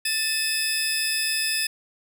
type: tone cluster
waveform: 25% pulse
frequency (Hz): 1772 / 2587 / 5020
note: A6 / E7 / D#8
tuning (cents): +12 / -33 / +15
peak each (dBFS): -26 / -23 / -21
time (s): 0.05-1.67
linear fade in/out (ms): 5
effects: none